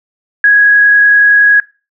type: tone with frequency modulation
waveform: sine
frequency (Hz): 1661.2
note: G#6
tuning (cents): 0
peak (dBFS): -3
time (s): 0.44-1.6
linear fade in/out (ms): 2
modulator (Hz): 30.7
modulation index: 0.34
effects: noise-tail reverb RT60 0.3 s tail -20 dB re dry